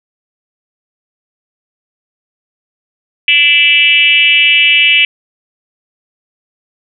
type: tone with frequency modulation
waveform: sine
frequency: 2637 Hz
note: E7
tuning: in tune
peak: -5 dBFS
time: 3.28-5.05 s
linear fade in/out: 2 ms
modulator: 303 Hz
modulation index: 1.4
effects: none